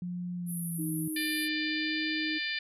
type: tone with pitch glide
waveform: sine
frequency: 177.6 to 162.86 Hz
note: F3 to E3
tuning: +29 to -21 cents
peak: -33 dBFS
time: 0.02-1.08 s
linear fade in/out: 2 ms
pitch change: -150 cents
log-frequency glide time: 0.35-0.96 s
type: band-pass noise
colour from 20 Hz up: white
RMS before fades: -41 dBFS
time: 0.46-1.49 s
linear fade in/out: 50 ms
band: 10000 to 12000 Hz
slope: 96 dB/octave
type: tone with vibrato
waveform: sine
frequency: 310.8 Hz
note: D#4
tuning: 2 cents flat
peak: -33 dBFS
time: 0.78-2.39 s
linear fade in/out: 20 ms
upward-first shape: sine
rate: 0.97 Hz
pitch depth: 9 cents each way
type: harmonic tone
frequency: 595 Hz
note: D5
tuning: 22 cents sharp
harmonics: 3 / 4 / 5 / 6 / 7 / 8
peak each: -35 / -36 / -41 / -39 / -42 / -40 dBFS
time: 1.16-2.59 s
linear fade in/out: 5 ms
effects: none